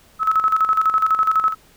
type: tone with tremolo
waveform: sine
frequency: 1294 Hz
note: E6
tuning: 32 cents flat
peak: -12 dBFS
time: 0.19-1.55 s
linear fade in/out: 50 ms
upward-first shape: square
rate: 12 Hz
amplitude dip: 65%
effects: pink hiss -52 dBFS RMS until 1.76 s